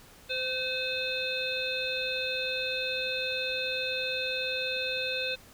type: harmonic tone with a mistuned harmonic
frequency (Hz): 516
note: C5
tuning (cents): -24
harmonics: 1 / 3 / 5 / 7 / 8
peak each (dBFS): -35 / -39 / -33 / -35 / -38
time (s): 0.29-5.36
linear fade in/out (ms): 20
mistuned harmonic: 3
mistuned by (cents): -15
effects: pink hiss -54 dBFS RMS until 5.53 s